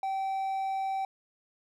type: tone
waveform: triangle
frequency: 773 Hz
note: G5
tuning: 24 cents flat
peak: -27 dBFS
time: 0.03-1.05 s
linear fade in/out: 2 ms
effects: none